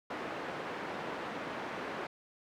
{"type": "band-pass noise", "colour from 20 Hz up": "pink", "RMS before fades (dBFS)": -40, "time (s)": [0.1, 2.07], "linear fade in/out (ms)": 5, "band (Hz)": [290, 1900], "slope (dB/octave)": 12, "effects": []}